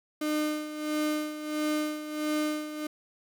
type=tone with tremolo; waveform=35% pulse; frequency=303.6 Hz; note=D#4; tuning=42 cents flat; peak=-24 dBFS; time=0.21-2.87 s; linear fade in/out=5 ms; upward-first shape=sine; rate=1.5 Hz; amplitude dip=70%; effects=none